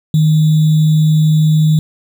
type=tone with sample-and-hold; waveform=sine; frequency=155.56 Hz; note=D#3; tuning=in tune; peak=-7 dBFS; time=0.14-1.79 s; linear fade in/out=2 ms; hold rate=3675 Hz; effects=none